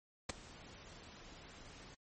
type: noise with ADSR envelope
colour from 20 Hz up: pink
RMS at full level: -35 dBFS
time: 0.29-1.95 s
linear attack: 7 ms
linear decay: 13 ms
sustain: -20 dB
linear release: 10 ms
effects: MP3 32 kbps